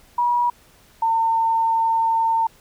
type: tone pair in turn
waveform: sine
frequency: 964 / 905.7 Hz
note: B5 / A5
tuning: -42 / +50 cents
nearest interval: minor second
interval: 108 cents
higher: first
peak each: -16 dBFS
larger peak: neither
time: 0.18-0.5 / 1.02-2.47 s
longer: second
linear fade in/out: 5 ms
effects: pink hiss -53 dBFS RMS until 2.6 s